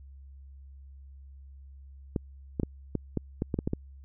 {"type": "clicks", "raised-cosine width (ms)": 3, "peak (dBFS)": -15, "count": 10, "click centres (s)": [2.162, 2.598, 2.633, 2.953, 3.173, 3.421, 3.542, 3.589, 3.675, 3.734], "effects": ["added 68 Hz sine -46 dBFS peak until 4.04 s"]}